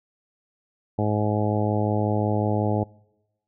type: harmonic tone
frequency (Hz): 105.5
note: G#2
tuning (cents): +28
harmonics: 1 / 2 / 3 / 4 / 5 / 6 / 7 / 8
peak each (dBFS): -24 / -27 / -29 / -30 / -31 / -32 / -32 / -33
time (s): 0.98-2.84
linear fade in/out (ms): 10
effects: noise-tail reverb RT60 1.0 s tail -25 dB re dry